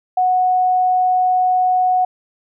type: tone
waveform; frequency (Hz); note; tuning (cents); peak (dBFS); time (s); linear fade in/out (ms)
sine; 736; F#5; -9; -12; 0.17-2.05; 5
effects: none